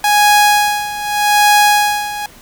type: tone with tremolo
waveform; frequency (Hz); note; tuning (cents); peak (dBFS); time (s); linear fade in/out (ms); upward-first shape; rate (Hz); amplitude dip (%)
sawtooth; 830; G#5; -1; -3; 0.04-2.26; 2; sine; 0.83; 80
effects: pink hiss -41 dBFS RMS until 2.41 s